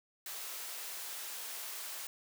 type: high-pass noise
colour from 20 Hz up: white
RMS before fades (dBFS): -43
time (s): 0.26-2.07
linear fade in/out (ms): 2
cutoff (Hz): 550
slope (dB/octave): 12
effects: none

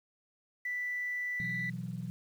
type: tone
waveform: sine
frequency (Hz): 1976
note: B6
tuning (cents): 0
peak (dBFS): -32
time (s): 0.65-1.7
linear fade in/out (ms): 5
type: chord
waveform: sine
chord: B suspended fourth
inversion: none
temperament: equal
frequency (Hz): 123.47 / 164.81 / 185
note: B2 / E3 / F#3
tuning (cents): 0 / 0 / 0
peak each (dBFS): -40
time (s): 1.4-2.1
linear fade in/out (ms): 0
effects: tanh soft clip ceiling -27 dBFS + 10-bit

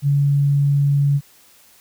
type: tone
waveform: sine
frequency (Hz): 141.9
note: C#3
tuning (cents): +41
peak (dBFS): -13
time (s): 0.02-1.21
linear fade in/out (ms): 50
effects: white hiss -51 dBFS RMS until 1.8 s

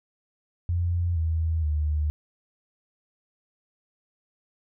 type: tone with pitch steps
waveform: sine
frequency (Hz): 86.8 / 80.99 / 75.56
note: F2 / E2 / D2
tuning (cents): -10 / -30 / +50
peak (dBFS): -22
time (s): 0.69-2.1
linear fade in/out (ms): 0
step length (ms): 470
effects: none

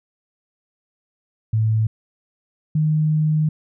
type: tone pair in turn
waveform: sine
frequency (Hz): 110 / 154.36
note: A2 / D#3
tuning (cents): 0 / -13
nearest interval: tritone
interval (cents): 587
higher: second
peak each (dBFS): -15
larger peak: neither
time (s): 1.53-1.87 / 2.75-3.49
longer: second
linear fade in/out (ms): 5
effects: none

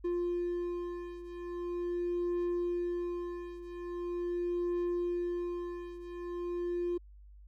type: beating tone pair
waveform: triangle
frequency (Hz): 349.9 / 350.32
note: F4 / F4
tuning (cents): +3 / +5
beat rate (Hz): 0.42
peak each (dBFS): -32 / -36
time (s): 0.04-6.98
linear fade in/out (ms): 10
effects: added 50 Hz sine -51 dBFS peak until 7.47 s

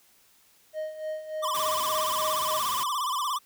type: tone with tremolo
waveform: triangle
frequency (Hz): 622.3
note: D#5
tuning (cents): 0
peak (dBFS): -27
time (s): 0.73-2.61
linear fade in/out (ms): 50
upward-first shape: sine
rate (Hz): 3.4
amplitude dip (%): 70
type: tone with vibrato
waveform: square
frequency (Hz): 1091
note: C#6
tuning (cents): -28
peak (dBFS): -27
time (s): 1.42-3.39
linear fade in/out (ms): 20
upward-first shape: sine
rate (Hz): 17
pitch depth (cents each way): 160
type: noise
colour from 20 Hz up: white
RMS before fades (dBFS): -35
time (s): 1.54-2.84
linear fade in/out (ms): 10
effects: white hiss -61 dBFS RMS until 3.45 s

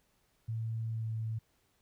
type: tone with pitch glide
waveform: sine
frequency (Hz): 112.7 to 111.28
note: A2 to A2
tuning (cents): +42 to +20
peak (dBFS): -33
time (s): 0.48-1.39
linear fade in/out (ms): 10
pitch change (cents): -22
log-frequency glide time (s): 0.89-1.1
effects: pink hiss -73 dBFS RMS until 1.81 s

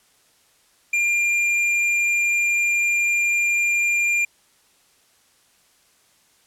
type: tone with tanh clipping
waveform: triangle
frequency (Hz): 2396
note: D7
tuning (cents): +34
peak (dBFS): -19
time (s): 0.93-4.25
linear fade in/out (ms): 5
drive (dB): 13
effects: white hiss -59 dBFS RMS until 6.46 s + low-pass 11000 Hz 12 dB/octave

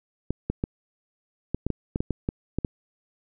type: clicks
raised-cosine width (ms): 3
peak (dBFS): -12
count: 12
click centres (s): 0.306 / 0.5 / 0.639 / 1.546 / 1.666 / 1.703 / 1.959 / 2.005 / 2.107 / 2.289 / 2.586 / 2.648
effects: none

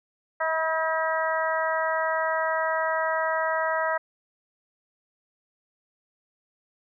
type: harmonic tone with a mistuned harmonic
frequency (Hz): 320.1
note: D#4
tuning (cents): +49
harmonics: 2 / 3 / 4 / 5 / 6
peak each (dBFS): -27 / -29 / -30 / -31 / -32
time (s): 0.4-3.98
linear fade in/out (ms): 10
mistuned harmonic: 3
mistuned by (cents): +19
effects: none

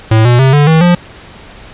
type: tone with pitch steps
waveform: square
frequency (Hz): 110.7 / 121.42 / 133.17 / 146.07 / 160.21 / 175.73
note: A2 / B2 / C3 / D3 / E3 / F3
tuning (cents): +11 / -29 / +31 / -9 / -49 / +11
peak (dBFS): -5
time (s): 0.11-0.95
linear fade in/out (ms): 5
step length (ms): 140
effects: pink hiss -34 dBFS RMS until 1.73 s + resampled to 8000 Hz

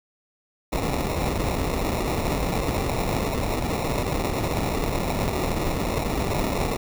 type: noise with sample-and-hold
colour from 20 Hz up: pink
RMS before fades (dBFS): -25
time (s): 0.72-6.77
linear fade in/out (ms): 10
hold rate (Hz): 1575
effects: none

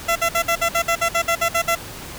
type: tone bursts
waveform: 15% pulse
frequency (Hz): 675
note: E5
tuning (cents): +41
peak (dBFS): -10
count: 13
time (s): 0.08-1.754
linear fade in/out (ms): 10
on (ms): 78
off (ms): 55
effects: pink hiss -35 dBFS RMS until 2.18 s

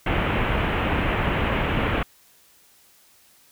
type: low-pass noise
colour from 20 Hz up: pink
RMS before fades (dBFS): -23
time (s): 0.06-2.03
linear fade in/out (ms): 5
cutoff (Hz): 3000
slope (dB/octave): 48
effects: white hiss -56 dBFS RMS until 3.51 s

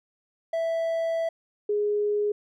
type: tone pair in turn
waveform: triangle / sine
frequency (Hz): 659.3 / 415.3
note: E5 / G#4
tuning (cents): 0 / 0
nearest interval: minor sixth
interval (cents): 800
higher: first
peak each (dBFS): -22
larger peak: neither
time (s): 0.53-1.29 / 1.69-2.32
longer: first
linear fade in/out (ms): 5
effects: none

